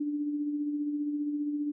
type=tone with tremolo; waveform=sine; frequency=293.7 Hz; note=D4; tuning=in tune; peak=-27 dBFS; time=0-1.72 s; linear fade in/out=10 ms; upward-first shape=sine; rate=15 Hz; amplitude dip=40%; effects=none